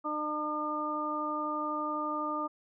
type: harmonic tone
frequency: 302 Hz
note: D4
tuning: 48 cents sharp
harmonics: 1 / 2 / 3 / 4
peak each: -37 / -39 / -39 / -33 dBFS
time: 0.04-2.48 s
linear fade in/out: 20 ms
effects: none